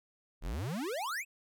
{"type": "exponential sweep", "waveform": "square", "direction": "up", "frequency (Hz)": [33.35, 2688], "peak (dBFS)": -35, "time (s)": [0.41, 1.25], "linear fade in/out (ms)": 50, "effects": []}